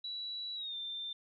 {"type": "tone with pitch glide", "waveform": "sine", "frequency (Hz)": [3926, 3579], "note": ["B7", "A7"], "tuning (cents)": [-11, 29], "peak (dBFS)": -38, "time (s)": [0.04, 1.13], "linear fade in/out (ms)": 5, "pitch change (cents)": -160, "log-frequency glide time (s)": [0.55, 0.76], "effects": []}